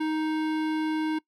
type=tone with hard clipping; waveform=sine; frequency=312.3 Hz; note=D#4; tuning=7 cents sharp; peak=-27 dBFS; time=0-1.19 s; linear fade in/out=10 ms; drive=17 dB; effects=noise-tail reverb RT60 0.1 s tail -22 dB re dry